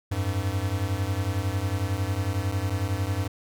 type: beating tone pair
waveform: square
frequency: 90.7 / 101.7 Hz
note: F#2 / G#2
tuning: -34 / -36 cents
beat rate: 11 Hz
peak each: -29 / -28 dBFS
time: 0.11-3.28 s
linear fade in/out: 10 ms
effects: none